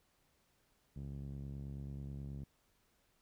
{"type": "tone with low-pass filter", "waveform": "5% pulse", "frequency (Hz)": 69.3, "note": "C#2", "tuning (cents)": 0, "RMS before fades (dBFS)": -45, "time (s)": [0.96, 2.44], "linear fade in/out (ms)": 5, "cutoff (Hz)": 150, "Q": 1.4, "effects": ["pink hiss -75 dBFS RMS until 3.21 s"]}